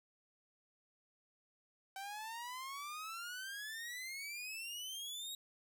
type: exponential sweep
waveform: sawtooth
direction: up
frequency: 767 to 3820 Hz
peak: -40 dBFS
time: 1.96-5.35 s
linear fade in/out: 2 ms
effects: none